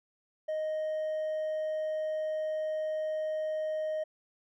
sine tone with hard clipping, 622.3 Hz, D#5, in tune, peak -31 dBFS, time 0.48-4.04 s, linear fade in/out 10 ms, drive 2 dB, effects none

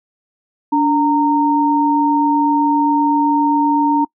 sine tone pair together, 290 / 922.3 Hz, D4 / A#5, -22 / -19 cents, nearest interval octave + minor sixth, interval 2003 cents, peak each -14 dBFS, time 0.72-4.05 s, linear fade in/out 10 ms, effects noise-tail reverb RT60 0.1 s tail -25 dB re dry

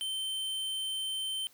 square tone, 3100 Hz, G7, 20 cents flat, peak -33 dBFS, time 0.01-1.47 s, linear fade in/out 0 ms, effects white hiss -62 dBFS RMS until 1.53 s

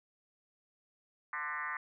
sine tone with frequency modulation, 1500 Hz, F#6, 23 cents sharp, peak -35 dBFS, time 1.33-1.77 s, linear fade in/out 2 ms, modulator 153 Hz, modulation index 3.4, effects none

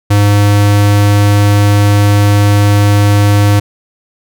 square tone, 102.4 Hz, G#2, 24 cents flat, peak -6 dBFS, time 0.1-3.6 s, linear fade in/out 10 ms, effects none

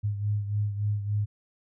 sine beating tone pair, 103.1 / 106.6 Hz, G#2 / G#2, -12 / +46 cents, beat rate 3.5 Hz, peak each -26 / -33 dBFS, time 0.03-1.26 s, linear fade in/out 20 ms, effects none

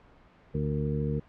harmonic tone with a mistuned harmonic, 73.42 Hz, D2, in tune, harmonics 1 / 2 / 3 / 4 / 5 / 6, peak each -35 / -29 / -34 / -41 / -42 / -35 dBFS, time 0.54-1.2 s, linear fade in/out 10 ms, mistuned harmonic 6, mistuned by +81 cents, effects pink hiss -57 dBFS RMS until 1.28 s + low-pass 2000 Hz 12 dB/octave

